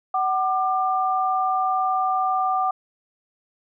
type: tone pair together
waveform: sine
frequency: 752.2 / 1194 Hz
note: F#5 / D6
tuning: +28 / +28 cents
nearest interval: minor sixth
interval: 800 cents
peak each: -21 / -23 dBFS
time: 0.14-2.71 s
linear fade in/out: 5 ms
effects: none